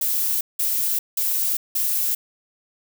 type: noise bursts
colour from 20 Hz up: violet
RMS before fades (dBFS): -22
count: 4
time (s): 0.01-2.15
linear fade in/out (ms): 5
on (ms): 400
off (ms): 180
effects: none